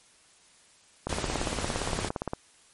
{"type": "click train", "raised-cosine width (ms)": 1, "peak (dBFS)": -15, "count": 23, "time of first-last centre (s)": [1.07, 2.334], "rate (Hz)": 17.4}
{"type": "noise", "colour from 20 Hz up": "pink", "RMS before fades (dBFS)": -33, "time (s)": [1.09, 2.09], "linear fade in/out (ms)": 5}
{"effects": ["white hiss -59 dBFS RMS until 2.73 s", "MP3 48 kbps"]}